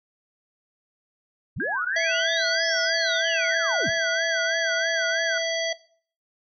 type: linear two-way sweep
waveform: sine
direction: up then down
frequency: 61.74 to 5588 to 61.74 Hz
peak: -28 dBFS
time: 1.56-3.9 s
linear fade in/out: 10 ms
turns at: 2.75 s
type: tone with vibrato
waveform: sine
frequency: 1568 Hz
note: G6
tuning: in tune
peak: -25 dBFS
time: 1.6-5.38 s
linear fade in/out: 2 ms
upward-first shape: sine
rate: 3.1 Hz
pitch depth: 150 cents each way
type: harmonic tone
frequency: 659.3 Hz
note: E5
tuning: in tune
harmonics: 1 / 3 / 5 / 7 / 9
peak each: -25 / -30 / -32 / -33 / -35 dBFS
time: 1.96-5.73 s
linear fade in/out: 5 ms
effects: noise-tail reverb RT60 0.5 s tail -19 dB re dry